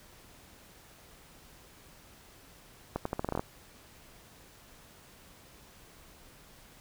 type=accelerating click train; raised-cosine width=1 ms; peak=-17 dBFS; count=10; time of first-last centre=2.96-3.395 s; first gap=94 ms; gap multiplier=0.82; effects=pink hiss -56 dBFS RMS until 6.8 s

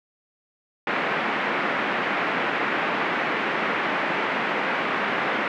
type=band-pass noise; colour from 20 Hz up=white; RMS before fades=-25 dBFS; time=0.87-5.48 s; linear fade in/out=2 ms; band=180 to 2200 Hz; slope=24 dB/octave; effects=none

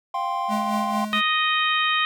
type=chord; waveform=triangle; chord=F suspended second; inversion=none; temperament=equal; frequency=698.5 / 784 / 1046.5 Hz; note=F5 / G5 / C6; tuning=0 / 0 / 0 cents; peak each=-28 / -26 / -24 dBFS; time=0.14-1.05 s; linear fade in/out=5 ms
type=tone with tremolo; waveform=square; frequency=212.1 Hz; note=G#3; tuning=37 cents sharp; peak=-24 dBFS; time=0.48-1.22 s; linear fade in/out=50 ms; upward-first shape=sine; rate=4.4 Hz; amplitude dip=55%
type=harmonic tone; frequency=622.3 Hz; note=D#5; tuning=in tune; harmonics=2 / 3 / 4 / 5 / 6; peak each=-23 / -25 / -26 / -27 / -28 dBFS; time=1.13-2.05 s; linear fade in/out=0 ms
effects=none

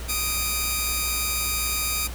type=tone pair together; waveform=5% pulse; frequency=1244.5 / 2349 Hz; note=D#6 / D7; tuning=0 / 0 cents; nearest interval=major seventh; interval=1100 cents; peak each=-15 / -17 dBFS; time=0.08-2.08 s; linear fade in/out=20 ms; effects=added 60 Hz sine -32 dBFS peak until 2.14 s + pink hiss -39 dBFS RMS until 2.14 s

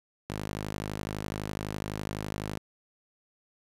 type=tone with high-pass filter; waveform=sawtooth; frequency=51.91 Hz; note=G#1; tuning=in tune; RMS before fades=-36 dBFS; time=0.29-2.58 s; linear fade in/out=5 ms; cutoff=120 Hz; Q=0.8; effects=resampled to 32000 Hz + 9-bit

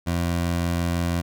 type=tone; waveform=20% pulse; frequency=86 Hz; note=F2; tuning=26 cents flat; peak=-17 dBFS; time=0.06-1.22 s; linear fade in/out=20 ms; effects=none

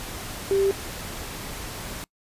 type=tone in noise; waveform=sine; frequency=392 Hz; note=G4; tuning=in tune; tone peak=-18 dBFS; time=0.51-0.71 s; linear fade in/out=0 ms; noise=pink; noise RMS=-35 dBFS; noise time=0-2.04 s; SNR=+14 dB; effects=noise-tail reverb RT60 0.1 s tail -25 dB re dry + resampled to 32000 Hz

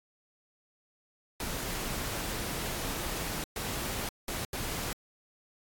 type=noise bursts at uneven times; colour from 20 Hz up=pink; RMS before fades=-35 dBFS; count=4; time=1.4-3.44 / 3.56-4.09 / 4.28-4.45 / 4.53-4.93 s; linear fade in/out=2 ms; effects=AAC 64 kbps

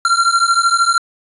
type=beating tone pair; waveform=square; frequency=1367 / 1380 Hz; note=F6 / F6; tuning=-37 / -21 cents; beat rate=13 Hz; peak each=-15 dBFS; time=0.05-0.98 s; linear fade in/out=2 ms; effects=resampled to 24000 Hz

